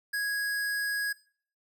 square tone, 1658 Hz, G#6, 3 cents flat, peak -29 dBFS, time 0.13-1.13 s, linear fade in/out 10 ms, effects noise-tail reverb RT60 0.5 s tail -21 dB re dry

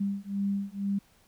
sine beating tone pair, 198 / 200.1 Hz, G3 / G3, +18 / +36 cents, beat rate 2.1 Hz, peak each -31 dBFS, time 0-0.99 s, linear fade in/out 10 ms, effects pink hiss -63 dBFS RMS until 1.27 s

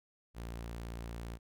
sawtooth tone, 57.7 Hz, A#1, 17 cents flat, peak -37 dBFS, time 0.34-1.39 s, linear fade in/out 50 ms, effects none

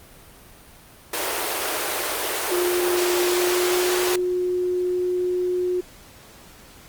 pink high-pass noise, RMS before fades -25 dBFS, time 1.13-4.16 s, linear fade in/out 5 ms, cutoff 340 Hz, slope 48 dB/octave
sine tone with pitch glide, 355.6 to 361.2 Hz, F4 to F#4, +31 to -42 cents, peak -20 dBFS, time 2.51-5.81 s, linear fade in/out 10 ms, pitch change +27 cents, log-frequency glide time 3.24-3.97 s
effects pink hiss -47 dBFS RMS until 6.88 s + Opus 32 kbps

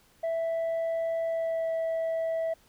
sine tone with pitch glide, 659.3 to 653.6 Hz, E5 to E5, 0 to -15 cents, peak -24 dBFS, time 0.23-2.54 s, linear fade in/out 10 ms, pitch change -15 cents, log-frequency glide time 1.26-1.71 s, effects tanh soft clip ceiling -26 dBFS + pink hiss -62 dBFS RMS until 2.68 s

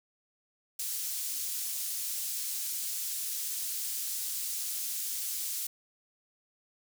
pink high-pass noise, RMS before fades -35 dBFS, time 0.79-5.67 s, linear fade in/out 5 ms, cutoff 6800 Hz, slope 12 dB/octave, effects none

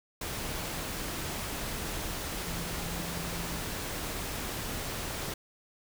sine tone in noise, 169.9 Hz, F3, 47 cents flat, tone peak -40 dBFS, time 2.45-3.59 s, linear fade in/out 5 ms, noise pink, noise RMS -36 dBFS, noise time 0.21-5.34 s, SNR -7 dB, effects none

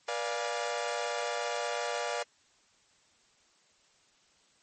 sawtooth chord, B diminished seventh, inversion none, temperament equal with one note detuned, 481.5 / 587.3 / 698.5 / 830.6 Hz, B4 / D5 / F5 / Ab5, -44 / 0 / 0 / 0 cents, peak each -33 / -32 / -33 / -36 dBFS, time 0.08-2.23 s, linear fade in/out 5 ms, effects white hiss -66 dBFS RMS until 4.62 s + MP3 32 kbps

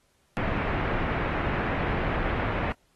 pink low-pass noise, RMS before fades -28 dBFS, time 0.37-2.72 s, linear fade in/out 0 ms, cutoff 2300 Hz, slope 24 dB/octave, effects pink hiss -68 dBFS RMS until 2.95 s + AAC 32 kbps

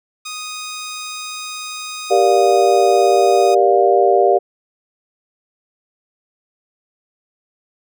10% pulse tone, 1244.5 Hz, D#6, in tune, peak -18 dBFS, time 0.25-3.55 s, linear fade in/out 10 ms
sine chord, G minor seventh, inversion none, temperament just, 392 / 470.4 / 588 / 705.6 Hz, G4 / Bb4 / D5 / F5, 0 / +16 / +2 / +18 cents, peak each -14 / -17 / -17 / -14 dBFS, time 2.1-4.39 s, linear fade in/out 20 ms
effects none

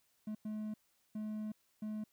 triangle tone bursts at uneven times, 214.2 Hz, A3, 46 cents flat, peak -36 dBFS, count 4, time 0.27-0.35 / 0.45-0.74 / 1.15-1.52 / 1.82-2.04 s, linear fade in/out 5 ms, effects white hiss -75 dBFS RMS until 2.12 s

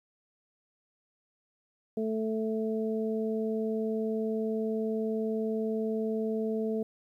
harmonic tone, 220 Hz, A3, in tune, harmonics 1 / 2 / 3, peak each -31 / -31 / -40 dBFS, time 1.97-6.83 s, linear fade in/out 5 ms, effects 11-bit

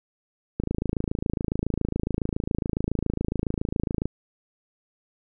click train, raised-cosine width 3 ms, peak -12 dBFS, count 95, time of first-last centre 0.6-4.056 s, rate 27.2 Hz, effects none

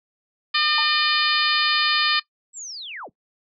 harmonic tone, 605 Hz, D#5, 49 cents flat, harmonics 2 / 3 / 4 / 5 / 6 / 7 / 8, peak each -25 / -25 / -25 / -25 / -25 / -25 / -25 dBFS, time 0.54-2.2 s, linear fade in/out 10 ms
sine tone with exponential decay, 900 Hz, A5, 39 cents sharp, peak -24 dBFS, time 0.78-0.92 s, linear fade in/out 2 ms, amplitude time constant 29 ms
sine linear sweep, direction down, 7900 to 61.74 Hz, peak -32 dBFS, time 2.53-3.1 s, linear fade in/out 50 ms
effects noise-tail reverb RT60 0.1 s tail -19 dB re dry

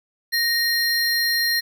square tone pair together, 1864.7 / 4186 Hz, A#6 / C8, 0 / 0 cents, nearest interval octave + major second, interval 1400 cents, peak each -22 dBFS, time 0.32-1.61 s, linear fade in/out 20 ms, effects none

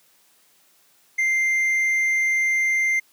sine tone with hard clipping, 2093 Hz, C7, in tune, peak -19 dBFS, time 1.18-3 s, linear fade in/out 10 ms, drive 3 dB, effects white hiss -59 dBFS RMS until 3.12 s + high-pass 150 Hz 12 dB/octave

